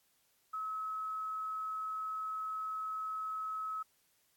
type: tone with quantisation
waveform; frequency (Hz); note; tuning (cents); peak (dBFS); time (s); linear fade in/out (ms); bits
sine; 1287; E6; -42; -36; 0.53-3.83; 10; 11
effects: white hiss -73 dBFS RMS until 4.36 s + AAC 64 kbps